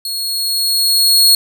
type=tone with level ramp; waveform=sawtooth; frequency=4318 Hz; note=C#8; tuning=46 cents flat; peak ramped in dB=-17 to -3 dBFS; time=0.05-1.35 s; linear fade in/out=2 ms; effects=none